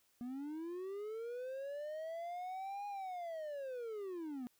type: linear two-way sweep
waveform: triangle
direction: up then down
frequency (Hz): 237.2 to 823 to 237.2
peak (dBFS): -39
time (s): 0.21-4.47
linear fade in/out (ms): 0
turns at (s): 2.87
effects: white hiss -74 dBFS RMS until 4.59 s